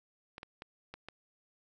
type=clicks; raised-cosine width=0.3 ms; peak=-28 dBFS; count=5; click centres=0.381 / 0.431 / 0.621 / 0.94 / 1.086 s; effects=none